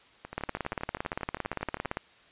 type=two click trains; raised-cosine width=0.5 ms; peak=-15 / -24 dBFS; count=29 / 21; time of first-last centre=0.38-1.971 / 0.25-1.85 s; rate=17.6 / 12.5 Hz; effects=white hiss -58 dBFS RMS until 2.31 s + resampled to 8000 Hz